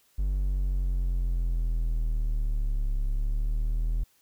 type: linear two-way sweep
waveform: triangle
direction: down then up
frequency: 49 to 34.46 to 41.27 Hz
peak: -22 dBFS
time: 0.18-4.04 s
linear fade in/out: 10 ms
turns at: 3.01 s
effects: white hiss -65 dBFS RMS until 4.21 s